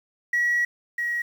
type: tone pair in turn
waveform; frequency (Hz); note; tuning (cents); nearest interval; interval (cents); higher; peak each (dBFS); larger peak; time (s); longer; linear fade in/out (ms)
sine; 1922 / 1905.4; B6 / A#6; -48 / +37; unison; 15; first; -18 / -23; first; 0.33-0.65 / 0.98-1.22; first; 5
effects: tanh soft clip ceiling -16 dBFS + 8-bit